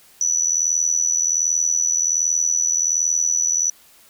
sine tone with amplitude modulation, 5940 Hz, F#8, 6 cents sharp, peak -13 dBFS, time 0.21-3.7 s, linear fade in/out 2 ms, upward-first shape sine, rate 81.3 Hz, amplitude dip 80%, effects white hiss -51 dBFS RMS until 4.09 s

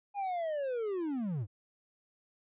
triangle linear sweep, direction down, 824 to 89.6 Hz, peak -30 dBFS, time 0.14-1.47 s, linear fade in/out 50 ms, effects resampled to 8000 Hz

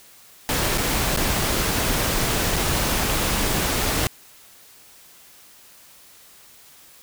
pink noise with dropouts, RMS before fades -22 dBFS, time 0.49-4.07 s, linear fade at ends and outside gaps 0 ms, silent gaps 0.776-0.781 / 1.163-1.173 / 2.56-2.564 s, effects white hiss -49 dBFS RMS until 7.02 s

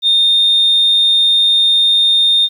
sine tone, 3651 Hz, A#7, 37 cents flat, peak -7 dBFS, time 0.02-2.49 s, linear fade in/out 50 ms, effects tanh soft clip ceiling -4 dBFS + 8-bit

